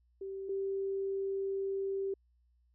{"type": "tone pair in turn", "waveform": "sine", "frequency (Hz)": [388, 390.2], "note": ["G4", "G4"], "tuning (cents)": [-18, -8], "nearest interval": "unison", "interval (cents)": 10, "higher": "second", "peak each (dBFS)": [-38, -32], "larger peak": "second", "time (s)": [[0.21, 0.49], [0.49, 2.14]], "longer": "second", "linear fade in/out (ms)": 5, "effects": ["added 60 Hz sine -67 dBFS peak until 2.74 s"]}